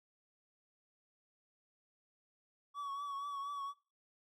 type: tone with vibrato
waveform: triangle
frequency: 1129 Hz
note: C#6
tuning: 31 cents sharp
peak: -37 dBFS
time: 2.74-3.74 s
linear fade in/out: 50 ms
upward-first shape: triangle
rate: 4.2 Hz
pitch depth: 47 cents each way
effects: noise-tail reverb RT60 0.3 s tail -20 dB re dry